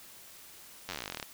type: slowing click train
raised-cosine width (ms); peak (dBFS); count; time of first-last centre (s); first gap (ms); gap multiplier
0.2; -19; 20; 0.89-1.228; 10; 1.06
effects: white hiss -52 dBFS RMS until 1.33 s